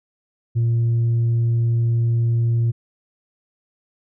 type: tone with tanh clipping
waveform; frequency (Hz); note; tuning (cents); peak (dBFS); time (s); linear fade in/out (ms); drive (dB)
sine; 116.5; A#2; -1; -16; 0.55-2.72; 20; 1
effects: none